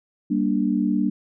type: chord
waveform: sine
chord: G minor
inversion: none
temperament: just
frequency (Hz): 196 / 235.2 / 294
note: G3 / Bb3 / D4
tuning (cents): 0 / +16 / +2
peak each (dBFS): -23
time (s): 0.3-1.1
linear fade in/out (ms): 10
effects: none